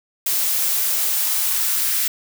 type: noise with high-pass filter sweep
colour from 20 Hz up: blue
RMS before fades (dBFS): -20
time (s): 0.26-2.08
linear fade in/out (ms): 5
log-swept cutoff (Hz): 260 to 1600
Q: 1.4
effects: none